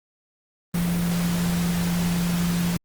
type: tone in noise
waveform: sine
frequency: 173.2 Hz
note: F3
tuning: 14 cents flat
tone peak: -21 dBFS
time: 0.74-2.77 s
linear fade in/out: 5 ms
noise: pink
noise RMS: -31 dBFS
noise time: 0.74-2.77 s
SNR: +7 dB
effects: Opus 32 kbps